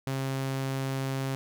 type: tone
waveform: sawtooth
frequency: 134.3 Hz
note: C3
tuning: 46 cents sharp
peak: -25 dBFS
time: 0.07-1.35 s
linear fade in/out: 0 ms
effects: none